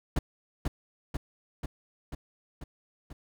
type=noise with echo; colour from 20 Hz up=brown; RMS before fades=-25 dBFS; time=0.16-0.19 s; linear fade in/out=5 ms; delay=490 ms; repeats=6; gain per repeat=-3 dB; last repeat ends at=3.13 s; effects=none